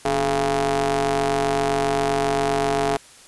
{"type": "ring-modulated tone", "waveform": "sawtooth", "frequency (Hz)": 132.8, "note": "C3", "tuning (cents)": 26, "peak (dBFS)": -12, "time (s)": [0.05, 2.97], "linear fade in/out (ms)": 5, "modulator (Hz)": 555, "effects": ["white hiss -47 dBFS RMS until 3.27 s", "resampled to 24000 Hz"]}